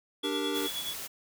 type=chord; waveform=square; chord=G minor; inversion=second; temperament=equal; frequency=293.7 / 392 / 466.2 Hz; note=D4 / G4 / Bb4; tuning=0 / 0 / 0 cents; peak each=-34 / -35 / -37 dBFS; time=0.23-0.68 s; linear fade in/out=20 ms
type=tone with tremolo; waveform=triangle; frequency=3381 Hz; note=G#7; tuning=30 cents sharp; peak=-30 dBFS; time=0.23-0.94 s; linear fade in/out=5 ms; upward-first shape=triangle; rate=9.5 Hz; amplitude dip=80%
type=noise; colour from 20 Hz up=white; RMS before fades=-39 dBFS; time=0.54-1.08 s; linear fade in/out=20 ms
effects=none